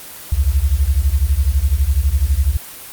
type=beating tone pair; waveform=sine; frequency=63.3 / 75.3 Hz; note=B1 / D2; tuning=+43 / +44 cents; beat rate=12 Hz; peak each=-15 dBFS; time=0.32-2.57 s; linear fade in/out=5 ms; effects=white hiss -34 dBFS RMS until 2.92 s + Opus 24 kbps